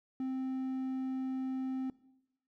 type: tone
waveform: triangle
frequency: 261.6 Hz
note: C4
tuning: in tune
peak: -31 dBFS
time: 0.2-1.9 s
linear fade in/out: 2 ms
effects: noise-tail reverb RT60 0.9 s tail -20 dB re dry